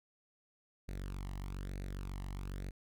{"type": "tone with flanger", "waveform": "sawtooth", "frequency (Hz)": 47.32, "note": "F#1", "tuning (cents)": 40, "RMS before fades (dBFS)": -42, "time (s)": [0.88, 2.71], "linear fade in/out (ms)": 10, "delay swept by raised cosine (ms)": [0.47, 1.02], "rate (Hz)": 1.1, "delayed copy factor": 0.65, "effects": []}